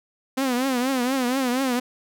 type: tone with vibrato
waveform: sawtooth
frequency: 256.5 Hz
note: C4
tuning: 34 cents flat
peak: -17 dBFS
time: 0.37-1.8 s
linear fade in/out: 10 ms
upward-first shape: triangle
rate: 4.2 Hz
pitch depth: 130 cents each way
effects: none